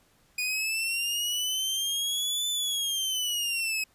sawtooth linear two-way sweep, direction up then down, 2460 to 3520 to 2546 Hz, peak -24 dBFS, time 0.38-3.84 s, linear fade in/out 5 ms, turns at 2.49 s, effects pink hiss -64 dBFS RMS until 3.94 s + resampled to 32000 Hz

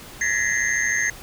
sine tone cluster, 1692 / 1831 / 1924 / 2038 / 6370 Hz, G#6 / A#6 / B6 / C7 / G8, +32 / -32 / -46 / -46 / +27 cents, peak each -26 dBFS, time 0.21-1.1 s, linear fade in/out 2 ms, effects pink hiss -41 dBFS RMS until 1.22 s

